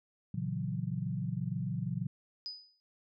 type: chord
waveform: sine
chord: F# dominant seventh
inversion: first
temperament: equal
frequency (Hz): 116.54 / 138.59 / 164.81 / 185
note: A#2 / C#3 / E3 / F#3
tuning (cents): 0 / 0 / 0 / 0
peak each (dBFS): -38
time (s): 0.34-2.07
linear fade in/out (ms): 5
type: tone with exponential decay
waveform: sine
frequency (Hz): 4978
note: D#8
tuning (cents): 0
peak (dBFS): -35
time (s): 2.46-2.8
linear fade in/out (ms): 0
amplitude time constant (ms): 72
effects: none